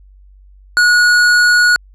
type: tone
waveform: square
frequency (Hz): 1454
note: F#6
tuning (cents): -31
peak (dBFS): -8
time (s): 0.77-1.76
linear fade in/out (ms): 0
effects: added 48 Hz sine -40 dBFS peak until 1.94 s + low-pass 8000 Hz 12 dB/octave